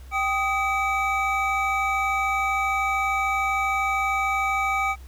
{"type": "tone cluster", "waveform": "triangle", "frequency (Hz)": [783, 1247, 2296], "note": ["G5", "D#6", "D7"], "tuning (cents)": [-2, 3, -40], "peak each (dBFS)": -24, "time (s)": [0.11, 4.96], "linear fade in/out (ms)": 50, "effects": ["added 64 Hz sine -39 dBFS peak until 5.07 s", "pink hiss -54 dBFS RMS until 5.07 s"]}